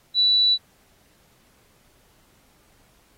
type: tone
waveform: sine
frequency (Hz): 3951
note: B7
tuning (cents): 0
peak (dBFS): -15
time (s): 0.14-0.58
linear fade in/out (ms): 50
effects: pink hiss -60 dBFS RMS until 3.17 s + AAC 48 kbps